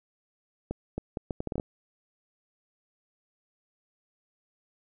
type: accelerating click train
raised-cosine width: 2 ms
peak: -18 dBFS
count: 10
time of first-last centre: 0.71-1.598 s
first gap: 270 ms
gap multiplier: 0.71
effects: none